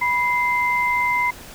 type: tone pair together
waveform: sine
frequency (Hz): 981.6 / 2080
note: B5 / C7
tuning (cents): -11 / -11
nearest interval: octave + minor second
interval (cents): 1300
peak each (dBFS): -20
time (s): 0.01-1.31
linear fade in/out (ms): 10
effects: pink hiss -40 dBFS RMS until 1.54 s